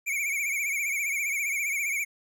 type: tone with vibrato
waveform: square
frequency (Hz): 2277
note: C#7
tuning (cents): +46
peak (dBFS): -27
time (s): 0.06-2.05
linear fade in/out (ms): 20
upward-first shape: triangle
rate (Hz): 15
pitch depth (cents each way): 110
effects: none